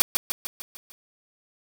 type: noise with echo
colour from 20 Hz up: white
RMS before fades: -17 dBFS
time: 0-0.02 s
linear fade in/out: 0 ms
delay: 150 ms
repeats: 6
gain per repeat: -5 dB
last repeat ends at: 0.92 s
effects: none